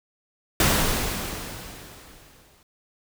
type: noise with exponential decay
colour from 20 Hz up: pink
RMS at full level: -18 dBFS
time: 0.6-2.63 s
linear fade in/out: 2 ms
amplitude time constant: 440 ms
effects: none